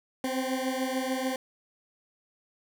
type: beating tone pair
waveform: 20% pulse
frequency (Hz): 258.4 / 265.2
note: C4 / C4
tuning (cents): -21 / +23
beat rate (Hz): 6.8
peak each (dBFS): -25 / -28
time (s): 0.24-1.36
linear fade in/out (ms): 2
effects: none